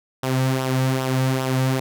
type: tone with flanger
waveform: sawtooth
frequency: 130.81 Hz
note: C3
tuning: in tune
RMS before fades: -21 dBFS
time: 0.23-1.8 s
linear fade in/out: 5 ms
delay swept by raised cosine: 0.44 to 2.94 ms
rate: 2.5 Hz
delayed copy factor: -0.55
effects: none